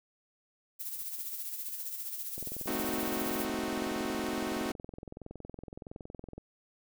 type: noise with tremolo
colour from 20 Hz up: violet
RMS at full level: -37 dBFS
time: 0.79-3.46 s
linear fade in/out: 20 ms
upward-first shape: sine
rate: 15 Hz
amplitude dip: 50%
type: click train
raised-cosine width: 2 ms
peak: -30 dBFS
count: 87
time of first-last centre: 2.38-6.38 s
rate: 21.5 Hz
type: chord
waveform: sawtooth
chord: A diminished seventh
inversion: none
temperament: equal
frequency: 220 / 261.6 / 311.1 / 370 Hz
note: A3 / C4 / Eb4 / Gb4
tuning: 0 / 0 / 0 / 0 cents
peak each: -34 dBFS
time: 2.67-4.72 s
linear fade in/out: 5 ms
effects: none